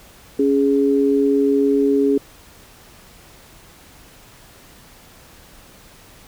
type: tone pair together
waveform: sine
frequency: 278.5 / 415.3 Hz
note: C#4 / G#4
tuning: +8 / 0 cents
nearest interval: perfect fifth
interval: 692 cents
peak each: -16 dBFS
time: 0.39-2.18 s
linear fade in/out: 5 ms
effects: pink hiss -46 dBFS RMS until 6.27 s